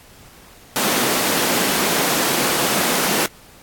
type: high-pass noise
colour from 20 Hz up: pink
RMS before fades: -19 dBFS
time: 0.76-3.26 s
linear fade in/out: 0 ms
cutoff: 180 Hz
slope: 24 dB/octave
effects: pink hiss -46 dBFS RMS until 3.62 s + AAC 64 kbps